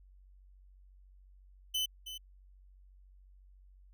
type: tone with echo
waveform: 40% pulse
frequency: 3027 Hz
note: F#7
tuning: 39 cents sharp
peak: -30 dBFS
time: 1.74-1.86 s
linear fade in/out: 10 ms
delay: 320 ms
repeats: 1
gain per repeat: -11 dB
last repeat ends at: 2.18 s
effects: added 47 Hz sine -56 dBFS peak until 3.93 s